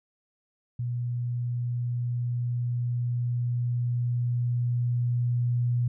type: tone with level ramp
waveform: sine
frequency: 121.3 Hz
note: B2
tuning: 31 cents flat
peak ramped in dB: -27 to -22 dBFS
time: 0.79-5.88 s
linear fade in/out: 5 ms
effects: none